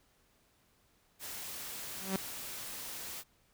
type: noise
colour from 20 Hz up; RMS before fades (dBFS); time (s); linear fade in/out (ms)
white; -43; 1.19-3.24; 50
type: tone with exponential growth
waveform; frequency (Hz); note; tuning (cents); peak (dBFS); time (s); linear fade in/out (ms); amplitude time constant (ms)
sawtooth; 191.5; G3; -40; -25; 1.93-2.16; 2; 49
effects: pink hiss -70 dBFS RMS until 3.53 s